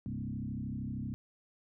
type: tone with frequency modulation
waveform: sine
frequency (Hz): 170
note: F3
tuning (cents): -46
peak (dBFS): -35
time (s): 0.06-1.14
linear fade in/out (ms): 0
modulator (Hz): 33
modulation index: 2.7
effects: none